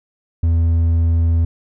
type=tone with hard clipping; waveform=sine; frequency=83.1 Hz; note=E2; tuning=15 cents sharp; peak=-13 dBFS; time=0.43-1.45 s; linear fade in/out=5 ms; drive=3 dB; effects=none